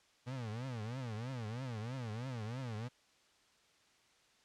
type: tone with vibrato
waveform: 35% pulse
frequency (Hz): 118.9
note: A#2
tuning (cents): +35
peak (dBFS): -38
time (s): 0.26-2.89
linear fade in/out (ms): 20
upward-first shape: triangle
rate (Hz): 3.1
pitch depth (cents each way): 240
effects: white hiss -69 dBFS RMS until 4.44 s + low-pass 6000 Hz 12 dB/octave